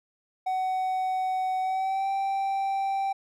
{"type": "tone with pitch glide", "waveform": "triangle", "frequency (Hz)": [750, 781.4], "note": ["F#5", "G5"], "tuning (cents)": [23, -6], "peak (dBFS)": -23, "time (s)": [0.46, 3.13], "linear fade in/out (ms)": 10, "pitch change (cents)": 71, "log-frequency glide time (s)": [1.61, 2.09], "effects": []}